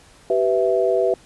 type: chord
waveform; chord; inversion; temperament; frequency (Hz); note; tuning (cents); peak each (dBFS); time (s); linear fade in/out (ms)
sine; E minor; first; equal with one note detuned; 385.5 / 493.9 / 659.3; G4 / B4 / E5; -29 / 0 / 0; -20; 0.3-1.14; 2
effects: pink hiss -50 dBFS RMS until 1.25 s + resampled to 24000 Hz